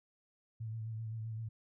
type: tone with vibrato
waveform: sine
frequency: 111.5 Hz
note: A2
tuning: 23 cents sharp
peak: -38 dBFS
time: 0.6-1.49 s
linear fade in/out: 10 ms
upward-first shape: sine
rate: 7.7 Hz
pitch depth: 37 cents each way
effects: none